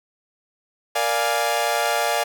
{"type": "chord", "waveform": "sawtooth", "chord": "Bb dominant seventh", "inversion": "none", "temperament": "equal", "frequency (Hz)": [466.2, 587.3, 698.5, 830.6], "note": ["Bb4", "D5", "F5", "Ab5"], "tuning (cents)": [0, 0, 0, 0], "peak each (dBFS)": [-25, -21, -20, -21], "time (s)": [0.95, 2.24], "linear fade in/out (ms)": 10, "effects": []}